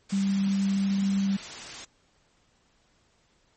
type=tone in noise; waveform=sine; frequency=196.2 Hz; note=G3; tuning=2 cents sharp; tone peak=-22 dBFS; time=0.12-1.37 s; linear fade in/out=10 ms; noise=white; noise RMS=-39 dBFS; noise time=0.09-1.85 s; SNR=+14 dB; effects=pink hiss -66 dBFS RMS until 3.56 s + MP3 32 kbps